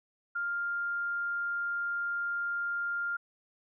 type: tone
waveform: sine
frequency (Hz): 1400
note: F6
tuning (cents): +4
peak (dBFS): -30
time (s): 0.35-3.17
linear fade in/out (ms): 10
effects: none